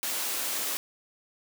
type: high-pass noise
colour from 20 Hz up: white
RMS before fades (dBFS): -31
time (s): 0.03-0.77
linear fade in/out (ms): 0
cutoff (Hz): 240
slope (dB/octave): 24
effects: none